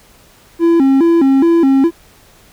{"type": "tone with vibrato", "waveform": "triangle", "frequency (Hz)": 301.3, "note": "D4", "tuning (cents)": 44, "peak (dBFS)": -5, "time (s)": [0.59, 1.91], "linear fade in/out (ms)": 50, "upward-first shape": "square", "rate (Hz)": 2.4, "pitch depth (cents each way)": 190, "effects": ["pink hiss -46 dBFS RMS until 2.52 s"]}